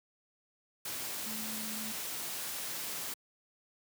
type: tone in noise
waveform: sine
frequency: 218.2 Hz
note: A3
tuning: 14 cents flat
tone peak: -43 dBFS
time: 1.26-1.92 s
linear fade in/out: 5 ms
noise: white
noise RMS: -39 dBFS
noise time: 0.85-3.14 s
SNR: -7 dB
effects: high-pass 100 Hz 12 dB/octave